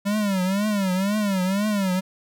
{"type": "tone with vibrato", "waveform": "square", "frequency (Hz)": 197.5, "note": "G3", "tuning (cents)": 13, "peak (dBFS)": -21, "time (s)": [0.05, 2.01], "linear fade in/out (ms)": 20, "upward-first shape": "triangle", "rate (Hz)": 2, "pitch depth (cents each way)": 160, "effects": []}